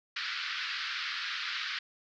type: band-pass noise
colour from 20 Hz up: pink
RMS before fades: -36 dBFS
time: 0.16-1.79 s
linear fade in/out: 5 ms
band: 1300 to 4900 Hz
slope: 48 dB/octave
effects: none